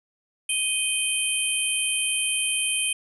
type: tone cluster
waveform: sine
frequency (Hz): 2506 / 3119 / 8930 / 10830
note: D#7 / G7 / C#9 / E9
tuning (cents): +12 / -9 / +12 / +46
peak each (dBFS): -28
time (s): 0.49-2.93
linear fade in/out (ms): 5
effects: none